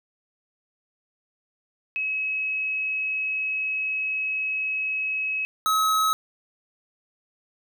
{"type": "tone pair in turn", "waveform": ["sine", "square"], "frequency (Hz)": [2564, 1282], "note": ["E7", "E6"], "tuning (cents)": [-49, -49], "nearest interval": "octave", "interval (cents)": 1200, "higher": "first", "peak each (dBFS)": [-24, -20], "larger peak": "second", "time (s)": [[1.96, 5.45], [5.66, 6.13]], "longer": "first", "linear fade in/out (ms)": 0, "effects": []}